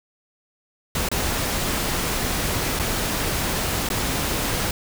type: noise with dropouts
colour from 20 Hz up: pink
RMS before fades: -24 dBFS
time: 0.95-4.71 s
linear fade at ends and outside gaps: 2 ms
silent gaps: 1.088-1.115 / 2.791-2.796 / 3.889-3.901 s
effects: none